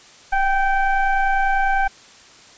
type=tone with frequency modulation; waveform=sine; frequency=784 Hz; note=G5; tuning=in tune; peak=-15 dBFS; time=0.32-1.88 s; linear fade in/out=10 ms; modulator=769 Hz; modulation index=1.1; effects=white hiss -46 dBFS RMS until 2.57 s + resampled to 16000 Hz